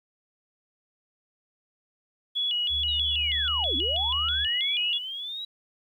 sine tone with vibrato, 3136 Hz, G7, in tune, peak -24 dBFS, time 2.35-4.99 s, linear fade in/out 20 ms, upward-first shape square, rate 3.1 Hz, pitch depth 130 cents each way
sine tone with pitch glide, 73.6 to 74.33 Hz, D2 to D2, +4 to +21 cents, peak -34 dBFS, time 2.69-4.48 s, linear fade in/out 50 ms, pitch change +17 cents, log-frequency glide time 3.9-4.1 s
sine linear two-way sweep, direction down then up, 3912 to 239.7 to 3912 Hz, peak -32 dBFS, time 2.88-5.45 s, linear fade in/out 5 ms, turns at 3.76 s
effects 10-bit

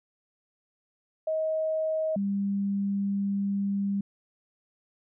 sine tone pair in turn, 632 / 199.07 Hz, D#5 / G3, +27 / +27 cents, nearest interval octave + minor sixth, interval 2000 cents, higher first, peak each -25 dBFS, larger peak neither, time 1.27-2.16 / 2.16-4.01 s, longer second, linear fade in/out 5 ms, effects none

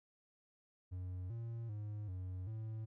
triangle tone with pitch steps, 91.2 / 115.6 / 105 / 92 / 110.3 Hz, F#2 / A#2 / G#2 / F#2 / A2, -24 / -14 / +19 / -9 / +5 cents, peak -39 dBFS, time 0.91-2.86 s, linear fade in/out 20 ms, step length 390 ms, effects none

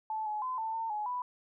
sine tone with pitch steps, 872 / 848 / 1021 / 889 / 903 / 843 / 990 Hz, A5 / G#5 / C6 / A5 / A5 / G#5 / B5, -16 / +36 / -43 / +18 / +45 / +26 / +4 cents, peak -32 dBFS, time 0.1-1.22 s, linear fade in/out 2 ms, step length 160 ms, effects none

